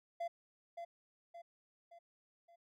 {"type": "tone with echo", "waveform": "triangle", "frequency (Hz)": 683, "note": "F5", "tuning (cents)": -39, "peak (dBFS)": -35, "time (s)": [0.2, 0.28], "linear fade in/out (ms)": 10, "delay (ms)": 570, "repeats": 4, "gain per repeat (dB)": -6, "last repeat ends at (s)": 2.56, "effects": []}